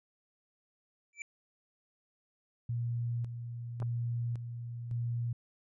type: tone with exponential growth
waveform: square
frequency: 2330 Hz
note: D7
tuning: 14 cents flat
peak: -35 dBFS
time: 1.13-1.22 s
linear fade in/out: 1 ms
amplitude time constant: 19 ms
type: tone with tremolo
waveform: sine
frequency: 118.6 Hz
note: A#2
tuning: 30 cents sharp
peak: -31 dBFS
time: 2.69-5.33 s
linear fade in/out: 5 ms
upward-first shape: square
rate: 0.9 Hz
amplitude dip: 55%
type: clicks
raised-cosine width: 1 ms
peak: -30 dBFS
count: 2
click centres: 3.821 / 3.826 s
effects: resampled to 22050 Hz